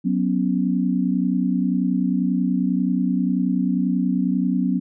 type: chord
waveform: sine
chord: F# suspended fourth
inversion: none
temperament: equal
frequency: 185 / 246.9 / 277.2 Hz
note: F#3 / B3 / C#4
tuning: 0 / 0 / 0 cents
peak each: -21 / -22 / -24 dBFS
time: 0.04-4.8 s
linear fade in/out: 20 ms
effects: none